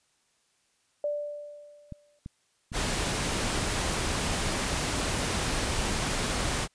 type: tone with exponential decay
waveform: sine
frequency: 587.3 Hz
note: D5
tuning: in tune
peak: -25 dBFS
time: 1.04-2.19 s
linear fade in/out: 2 ms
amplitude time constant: 250 ms
type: clicks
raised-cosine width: 5 ms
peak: -26 dBFS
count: 7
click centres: 1.923 / 2.261 / 2.719 / 2.88 / 3.073 / 3.629 / 4.267 s
type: noise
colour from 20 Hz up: pink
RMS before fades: -29 dBFS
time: 2.72-6.68 s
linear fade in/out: 50 ms
effects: white hiss -70 dBFS RMS until 6.74 s + resampled to 22050 Hz